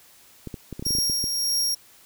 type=clicks; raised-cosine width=3 ms; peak=-20 dBFS; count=11; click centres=0.473 / 0.542 / 0.727 / 0.795 / 0.825 / 0.866 / 0.907 / 0.951 / 0.986 / 1.098 / 1.241 s
type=tone with tremolo; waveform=sawtooth; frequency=5588 Hz; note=F8; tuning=in tune; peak=-18 dBFS; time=0.85-1.75 s; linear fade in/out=10 ms; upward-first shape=triangle; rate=1.7 Hz; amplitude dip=40%
effects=white hiss -53 dBFS RMS until 2.05 s